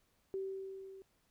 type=tone with level ramp; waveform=sine; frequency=385.4 Hz; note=G4; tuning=29 cents flat; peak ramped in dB=-35 to -50 dBFS; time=0.34-1.02 s; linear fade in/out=0 ms; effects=pink hiss -75 dBFS RMS until 1.3 s